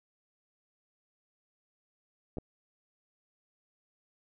clicks, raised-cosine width 2 ms, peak -25 dBFS, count 2, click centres 2.371 / 2.384 s, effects none

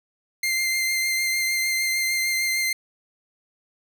sawtooth tone with vibrato, 2093 Hz, C7, in tune, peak -18 dBFS, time 0.43-2.73 s, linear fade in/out 5 ms, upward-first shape sine, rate 6.6 Hz, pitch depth 15 cents each way, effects none

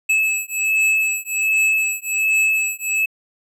square beating tone pair, 2600 / 2601.3 Hz, E7 / E7, -24 / -24 cents, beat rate 1.3 Hz, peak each -20 dBFS, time 0.09-3.06 s, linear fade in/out 10 ms, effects low-pass 12000 Hz 12 dB/octave

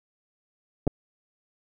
clicks, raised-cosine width 2 ms, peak -15 / -9 dBFS, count 2, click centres 0.869 / 0.876 s, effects none

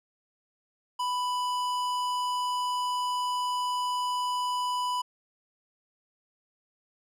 sine tone with tanh clipping, 992 Hz, B5, 7 cents sharp, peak -29 dBFS, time 0.99-5.02 s, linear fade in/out 10 ms, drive 17 dB, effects none

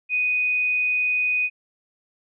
sine tone, 2489 Hz, D#7, in tune, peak -19 dBFS, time 0.09-1.5 s, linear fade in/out 50 ms, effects none

